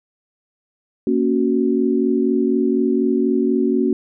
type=chord; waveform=sine; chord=F# major; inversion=first; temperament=equal; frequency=233.1 / 277.2 / 370 Hz; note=A#3 / C#4 / F#4; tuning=0 / 0 / 0 cents; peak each=-19 dBFS; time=1.07-3.93 s; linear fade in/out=2 ms; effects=none